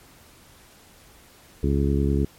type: harmonic tone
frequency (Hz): 69.9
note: C#2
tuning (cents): +15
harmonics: 1 / 2 / 3 / 4 / 5 / 6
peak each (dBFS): -22 / -25 / -27 / -28 / -29 / -30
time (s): 1.63-2.25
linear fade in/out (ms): 5
effects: pink hiss -52 dBFS RMS until 2.38 s + MP3 64 kbps